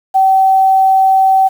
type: tone with quantisation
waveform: sine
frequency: 767 Hz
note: G5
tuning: 38 cents flat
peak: -6 dBFS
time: 0.14-1.49 s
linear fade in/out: 20 ms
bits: 6
effects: none